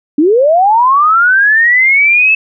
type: linear sweep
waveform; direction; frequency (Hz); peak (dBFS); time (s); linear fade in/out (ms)
sine; up; 277.2 to 2634; -5; 0.18-2.35; 5
effects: none